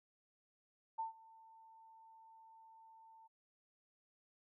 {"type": "tone with ADSR envelope", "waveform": "sine", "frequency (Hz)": 896, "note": "A5", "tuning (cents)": 31, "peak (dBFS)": -36, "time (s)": [0.98, 3.28], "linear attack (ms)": 15, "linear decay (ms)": 130, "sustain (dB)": -23, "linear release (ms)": 20, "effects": []}